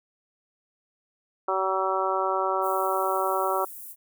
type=harmonic tone; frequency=190 Hz; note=F#3; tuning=46 cents sharp; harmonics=2 / 3 / 4 / 5 / 6 / 7; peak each=-30 / -30 / -30 / -30 / -30 / -30 dBFS; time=1.48-3.65 s; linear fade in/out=5 ms
type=high-pass noise; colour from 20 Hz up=white; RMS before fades=-41 dBFS; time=2.61-3.96 s; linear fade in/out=50 ms; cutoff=9800 Hz; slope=24 dB/octave
effects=none